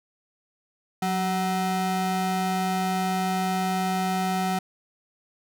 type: ring-modulated tone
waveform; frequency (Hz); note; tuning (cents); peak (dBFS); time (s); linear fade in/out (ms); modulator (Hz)
square; 282.1; C#4; +30; -21; 1.02-4.59; 5; 466
effects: none